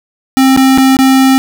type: tone with dropouts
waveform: square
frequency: 264.9 Hz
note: C4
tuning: 22 cents sharp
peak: -5 dBFS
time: 0.37-1.38 s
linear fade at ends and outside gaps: 0 ms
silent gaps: 0.564-0.574 / 0.776-0.783 / 0.968-0.989 s
effects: none